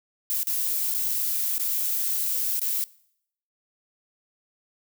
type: noise with dropouts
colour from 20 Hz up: violet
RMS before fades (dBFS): -26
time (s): 0.3-2.84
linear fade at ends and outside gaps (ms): 0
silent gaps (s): 0.432-0.47 / 0.941-0.947 / 1.581-1.597 / 2.594-2.616
effects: noise-tail reverb RT60 0.7 s tail -22 dB re dry